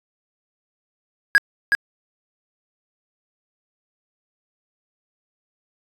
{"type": "tone with echo", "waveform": "triangle", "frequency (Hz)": 1646, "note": "G#6", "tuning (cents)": -16, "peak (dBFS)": -8, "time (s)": [1.35, 1.38], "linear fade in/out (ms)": 0, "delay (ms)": 370, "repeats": 1, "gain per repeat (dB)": -4, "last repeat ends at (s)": 1.75, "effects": ["resampled to 32000 Hz"]}